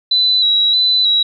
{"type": "tone with vibrato", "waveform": "sine", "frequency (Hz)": 3937, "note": "B7", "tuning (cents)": -6, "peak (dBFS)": -10, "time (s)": [0.11, 1.23], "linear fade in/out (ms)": 5, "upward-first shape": "square", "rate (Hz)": 1.6, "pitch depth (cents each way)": 28, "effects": []}